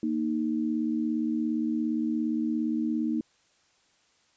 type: tone pair together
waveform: sine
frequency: 232.7 / 310 Hz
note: A#3 / D#4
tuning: -3 / -6 cents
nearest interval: perfect fourth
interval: 497 cents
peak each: -28 / -28 dBFS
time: 0.03-3.21 s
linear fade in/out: 2 ms
effects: white hiss -66 dBFS RMS until 4.36 s + resampled to 16000 Hz